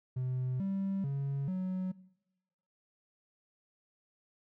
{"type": "tone with pitch steps", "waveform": "triangle", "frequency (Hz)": [127.8, 194.6, 138.8, 185.7], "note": ["C3", "G3", "C#3", "F#3"], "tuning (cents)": [-40, -12, 3, 7], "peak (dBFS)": -29, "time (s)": [0.16, 1.92], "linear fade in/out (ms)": 10, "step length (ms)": 440, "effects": ["noise-tail reverb RT60 0.9 s tail -22 dB re dry", "tanh soft clip ceiling -25 dBFS"]}